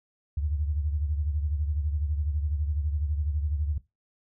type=beating tone pair; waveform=sine; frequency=73.42 / 85.42 Hz; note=D2 / F2; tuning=0 / -38 cents; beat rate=12 Hz; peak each=-26 / -34 dBFS; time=0.37-3.78 s; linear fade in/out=5 ms; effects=noise-tail reverb RT60 0.2 s tail -17 dB re dry